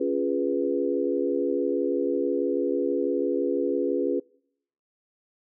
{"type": "chord", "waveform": "sine", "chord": "C# dominant seventh", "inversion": "none", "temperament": "equal", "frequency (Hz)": [277.2, 349.2, 415.3, 493.9], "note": ["C#4", "E#4", "G#4", "B4"], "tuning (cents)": [0, 0, 0, 0], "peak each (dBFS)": -28, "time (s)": [0, 4.2], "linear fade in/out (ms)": 10, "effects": ["noise-tail reverb RT60 0.7 s tail -26 dB re dry"]}